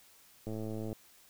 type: click train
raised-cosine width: 2 ms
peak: -27 dBFS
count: 51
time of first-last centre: 0.47-0.929 s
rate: 109 Hz
effects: white hiss -61 dBFS RMS until 1.29 s